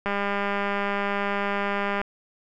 click train, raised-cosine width 0.5 ms, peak -12 dBFS, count 394, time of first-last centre 0.06-2.015 s, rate 201 Hz, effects none

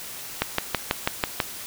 click train, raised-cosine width 0.3 ms, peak -4 dBFS, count 7, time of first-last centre 0.42-1.402 s, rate 6.11 Hz, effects white hiss -37 dBFS RMS until 1.66 s

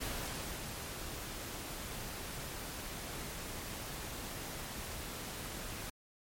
pink noise with ADSR envelope, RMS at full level -39 dBFS, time 0-5.9 s, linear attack 15 ms, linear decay 640 ms, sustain -4 dB, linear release 5 ms, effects MP3 64 kbps

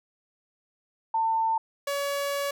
sine / sawtooth tone pair in turn, 897 / 565.1 Hz, A5 / C#5, +33 / +33 cents, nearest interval minor sixth, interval 800 cents, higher first, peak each -22 / -23 dBFS, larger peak first, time 1.14-1.58 / 1.87-2.51 s, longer second, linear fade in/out 5 ms, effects none

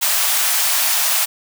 white high-pass noise, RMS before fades -17 dBFS, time 0.01-1.26 s, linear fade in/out 20 ms, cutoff 630 Hz, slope 48 dB/octave, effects none

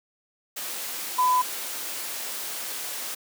sine tone in noise, 1003 Hz, B5, 26 cents sharp, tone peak -18 dBFS, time 1.18-1.42 s, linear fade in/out 10 ms, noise white, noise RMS -33 dBFS, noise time 0.56-3.15 s, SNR +12 dB, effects high-pass 300 Hz 12 dB/octave

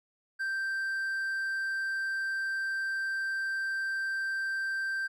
triangle tone, 1568 Hz, G6, in tune, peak -28 dBFS, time 0.39-5.08 s, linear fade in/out 20 ms, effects none

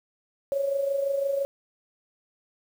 sine tone with amplitude modulation, 554.4 Hz, C#5, in tune, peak -21 dBFS, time 0.52-1.45 s, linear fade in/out 0 ms, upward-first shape sine, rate 25.9 Hz, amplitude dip 55%, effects 8-bit

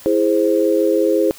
sine chord, E augmented, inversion none, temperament equal, 329.6 / 415.3 / 523.3 Hz, E4 / G#4 / B#4, 0 / 0 / 0 cents, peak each -17 dBFS, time 0.06-1.31 s, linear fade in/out 0 ms, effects white hiss -41 dBFS RMS until 1.38 s

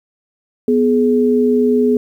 sine tone pair together, 246.8 / 421.5 Hz, B3 / G#4, -1 / +26 cents, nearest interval major sixth, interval 927 cents, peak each -13 dBFS, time 0.68-1.97 s, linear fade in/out 2 ms, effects 8-bit

